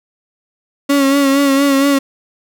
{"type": "tone with vibrato", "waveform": "35% pulse", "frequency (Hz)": 277.2, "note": "C#4", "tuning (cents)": 0, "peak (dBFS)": -8, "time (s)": [0.89, 1.99], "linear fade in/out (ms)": 10, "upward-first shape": "sine", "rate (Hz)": 4.3, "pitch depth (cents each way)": 40, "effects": []}